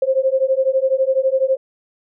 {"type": "beating tone pair", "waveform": "sine", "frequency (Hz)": [523.3, 535.3], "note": ["C5", "C5"], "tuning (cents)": [0, 39], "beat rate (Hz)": 12, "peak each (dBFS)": [-17, -17], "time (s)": [0.02, 1.57], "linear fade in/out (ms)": 5, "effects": []}